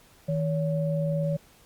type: tone pair together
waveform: sine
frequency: 158.8 / 565.9 Hz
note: D#3 / C#5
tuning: +36 / +36 cents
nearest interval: octave + minor seventh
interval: 2200 cents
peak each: -25 / -29 dBFS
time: 0.28-1.37 s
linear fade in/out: 10 ms
effects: pink hiss -57 dBFS RMS until 1.65 s + Opus 48 kbps